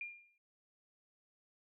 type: tone with exponential decay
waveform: sine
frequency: 2404 Hz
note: D7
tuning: 40 cents sharp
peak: -38 dBFS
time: 0.01-0.38 s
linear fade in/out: 2 ms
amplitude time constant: 80 ms
effects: none